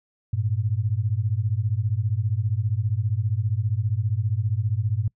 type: beating tone pair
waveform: sine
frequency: 99.5 / 114.5 Hz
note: G2 / A#2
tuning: +26 / -31 cents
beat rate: 15 Hz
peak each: -24 dBFS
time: 0.33-5.08 s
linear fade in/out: 5 ms
effects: noise-tail reverb RT60 0.1 s tail -26 dB re dry